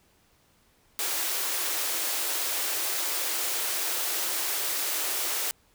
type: high-pass noise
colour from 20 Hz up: white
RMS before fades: -29 dBFS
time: 0.99-5.51 s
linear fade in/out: 0 ms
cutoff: 300 Hz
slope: 96 dB/octave
effects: pink hiss -64 dBFS RMS until 5.74 s